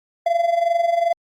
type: tone with amplitude modulation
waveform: triangle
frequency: 682 Hz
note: F5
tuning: 41 cents flat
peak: -11 dBFS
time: 0.26-1.13 s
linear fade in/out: 5 ms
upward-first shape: sine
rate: 22.5 Hz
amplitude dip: 70%
effects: Opus 48 kbps